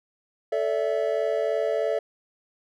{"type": "chord", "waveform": "triangle", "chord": "A suspended fourth", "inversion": "none", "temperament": "equal with one note detuned", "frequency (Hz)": [440, 576.2, 659.3], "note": ["A4", "D5", "E5"], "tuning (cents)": [0, -33, 0], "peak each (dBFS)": -25, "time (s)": [0.52, 1.99], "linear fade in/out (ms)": 5, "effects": []}